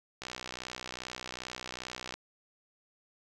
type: click train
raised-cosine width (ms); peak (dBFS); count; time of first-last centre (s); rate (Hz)
0.2; -21; 121; 0.22-2.14; 62.5
effects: none